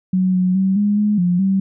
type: tone with pitch steps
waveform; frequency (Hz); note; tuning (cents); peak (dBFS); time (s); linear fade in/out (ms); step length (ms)
sine; 185.6 / 183.3 / 191.2 / 205.7 / 209.1 / 177.2 / 192.8; F#3 / F#3 / G3 / G#3 / G#3 / F3 / G3; +6 / -16 / -43 / -16 / +12 / +25 / -28; -13; 0.13-1.6; 5; 210
effects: none